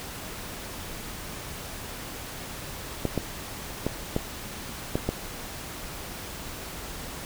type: clicks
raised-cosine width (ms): 2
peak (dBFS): -11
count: 6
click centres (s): 3.053 / 3.177 / 3.866 / 4.164 / 4.955 / 5.09
effects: pink hiss -38 dBFS RMS until 7.25 s